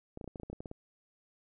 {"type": "clicks", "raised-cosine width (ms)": 2, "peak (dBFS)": -29, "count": 12, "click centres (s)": [0.174, 0.212, 0.243, 0.277, 0.358, 0.399, 0.433, 0.5, 0.53, 0.605, 0.658, 0.714], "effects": []}